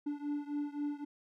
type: beating tone pair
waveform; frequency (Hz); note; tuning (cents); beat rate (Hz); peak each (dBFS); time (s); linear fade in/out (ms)
triangle; 290.1 / 293.9; D4 / D4; -21 / +1; 3.8; -35 / -37; 0.06-1.05; 10
effects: none